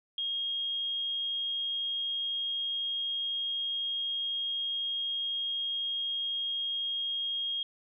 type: tone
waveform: sine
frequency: 3254 Hz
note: G#7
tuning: 36 cents flat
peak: -30 dBFS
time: 0.18-7.63 s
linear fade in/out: 2 ms
effects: none